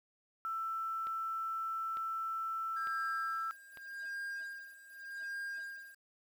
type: tone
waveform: sine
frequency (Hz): 1330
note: E6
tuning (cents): +15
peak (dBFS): -35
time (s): 0.45-3.51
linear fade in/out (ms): 0
type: click train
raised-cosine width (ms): 0.3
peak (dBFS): -35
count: 4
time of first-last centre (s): 1.07-3.773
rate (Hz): 1.11
type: tone with tremolo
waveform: triangle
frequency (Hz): 1609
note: G6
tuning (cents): +45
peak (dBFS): -36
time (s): 2.76-5.95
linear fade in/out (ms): 10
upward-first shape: sine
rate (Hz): 0.85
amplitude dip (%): 85
effects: 10-bit